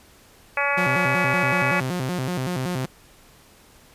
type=harmonic tone; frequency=283.2 Hz; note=C#4; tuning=37 cents sharp; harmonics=2 / 3 / 4 / 5 / 6 / 7 / 8 / 9; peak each=-28 / -28 / -28 / -28 / -28 / -28 / -28 / -28 dBFS; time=0.57-1.8 s; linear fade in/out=2 ms
type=tone with vibrato; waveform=sawtooth; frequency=152.5 Hz; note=D#3; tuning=34 cents flat; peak=-20 dBFS; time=0.77-2.86 s; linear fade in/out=10 ms; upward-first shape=square; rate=5.3 Hz; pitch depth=280 cents each way
effects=pink hiss -52 dBFS RMS until 3.94 s + resampled to 32000 Hz